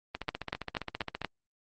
two click trains, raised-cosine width 0.3 ms, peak -14 / -18 dBFS, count 5 / 17, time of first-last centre 0.29-1.247 / 0.15-1.217 s, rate 4.18 / 15 Hz, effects Opus 24 kbps

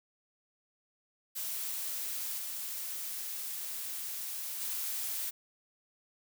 blue noise with level steps, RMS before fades -37 / -39 / -36 dBFS, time 1.35-5.31 s, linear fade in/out 20 ms, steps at 2.37 / 4.6 s, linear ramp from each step 20 ms, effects none

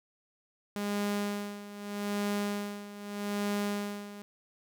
sawtooth tone with tremolo, 204.4 Hz, G#3, 27 cents flat, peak -25 dBFS, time 0.76-4.22 s, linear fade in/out 0 ms, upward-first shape sine, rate 0.81 Hz, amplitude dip 80%, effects none

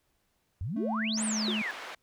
sine exponential two-way sweep, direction up then down, 79.1 to 9397 to 1639 Hz, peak -31 dBFS, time 0.61-1.71 s, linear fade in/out 0 ms, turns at 1.24 s
triangle tone with pitch glide, 220 to 215.7 Hz, A3 to A3, 0 to -34 cents, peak -28 dBFS, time 0.76-1.62 s, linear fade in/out 5 ms, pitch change -34 cents, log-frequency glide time 1.1-1.37 s
white band-pass noise, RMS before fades -42 dBFS, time 1.17-1.95 s, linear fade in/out 5 ms, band 500 to 2100 Hz, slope 12 dB/octave
sine tone with exponential decay, 362.2 Hz, F#4, 37 cents flat, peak -29 dBFS, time 1.48-1.62 s, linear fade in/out 2 ms, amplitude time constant 30 ms
effects pink hiss -74 dBFS RMS until 2.02 s

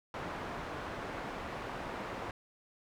white low-pass noise, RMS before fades -41 dBFS, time 0.14-2.31 s, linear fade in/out 2 ms, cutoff 1200 Hz, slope 12 dB/octave, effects none

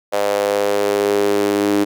sawtooth tone with high-pass filter sweep, 101.8 Hz, G#2, 34 cents flat, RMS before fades -17 dBFS, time 0.12-1.85 s, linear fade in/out 20 ms, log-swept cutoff 570 to 320 Hz, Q 4.7, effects none

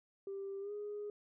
sine tone with pitch glide, 393.1 to 414.6 Hz, G4 to G#4, +5 to -3 cents, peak -39 dBFS, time 0.27-1.1 s, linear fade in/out 2 ms, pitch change +92 cents, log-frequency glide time 0.6-0.72 s, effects tanh soft clip ceiling -36 dBFS

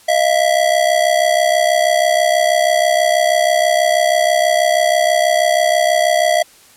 square ring-modulated tone, 659.3 Hz, E5, in tune, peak -9 dBFS, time 0.08-6.43 s, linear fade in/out 10 ms, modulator 33.1 Hz, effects white hiss -46 dBFS RMS until 6.76 s + low-pass 12000 Hz 12 dB/octave

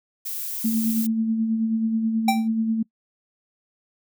violet noise, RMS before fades -30 dBFS, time 0.25-1.07 s, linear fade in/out 10 ms
sine tone with tremolo, 223.4 Hz, A3, 27 cents sharp, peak -18 dBFS, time 0.64-2.83 s, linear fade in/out 10 ms, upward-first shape sine, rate 9.3 Hz, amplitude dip 40%
square tone with exponential decay, 780 Hz, G5, 9 cents flat, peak -15 dBFS, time 2.28-2.48 s, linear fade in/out 5 ms, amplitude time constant 42 ms
effects noise-tail reverb RT60 0.1 s tail -24 dB re dry

